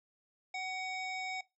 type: harmonic tone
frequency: 749 Hz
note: F#5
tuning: 21 cents sharp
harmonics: 1 / 3 / 5 / 7 / 9 / 10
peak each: -40 / -39 / -49 / -50 / -60 / -58 dBFS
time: 0.54-1.41 s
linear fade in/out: 5 ms
effects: noise-tail reverb RT60 0.2 s tail -18 dB re dry